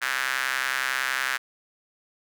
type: tone with high-pass filter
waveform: square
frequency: 65.41 Hz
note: C2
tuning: in tune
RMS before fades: -27 dBFS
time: 0.01-1.38 s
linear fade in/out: 20 ms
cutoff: 1600 Hz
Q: 3.1
effects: none